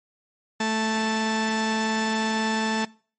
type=tone pair together; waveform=sawtooth; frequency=220 / 880 Hz; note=A3 / A5; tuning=0 / 0 cents; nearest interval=2 octaves; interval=2400 cents; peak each=-21 dBFS; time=0.6-2.85 s; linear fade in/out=5 ms; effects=noise-tail reverb RT60 0.4 s tail -22 dB re dry + MP3 32 kbps